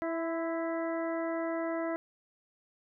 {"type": "harmonic tone with a mistuned harmonic", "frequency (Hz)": 329.6, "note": "E4", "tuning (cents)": 0, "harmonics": [1, 2, 3, 4, 5, 6], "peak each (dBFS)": [-34, -34, -43, -43, -47, -45], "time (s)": [0.02, 1.96], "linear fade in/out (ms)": 0, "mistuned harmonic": 3, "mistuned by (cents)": 29, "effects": []}